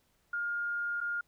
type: tone with dropouts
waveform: sine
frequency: 1415 Hz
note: F6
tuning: 22 cents sharp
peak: -31 dBFS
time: 0.33-1.21 s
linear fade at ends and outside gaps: 5 ms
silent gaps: 1.005-1.011 s
effects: pink hiss -72 dBFS RMS until 1.27 s